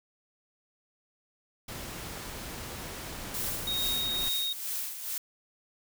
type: noise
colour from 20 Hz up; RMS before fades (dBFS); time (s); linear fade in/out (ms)
pink; -40; 1.68-4.29; 5
type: noise with tremolo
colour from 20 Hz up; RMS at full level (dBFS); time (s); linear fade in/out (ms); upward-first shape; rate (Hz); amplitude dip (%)
blue; -33; 3.34-5.18; 2; sine; 2.3; 60
type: tone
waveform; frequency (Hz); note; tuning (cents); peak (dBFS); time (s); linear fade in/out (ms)
sine; 3745; A#7; +7; -29; 3.67-4.53; 5
effects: none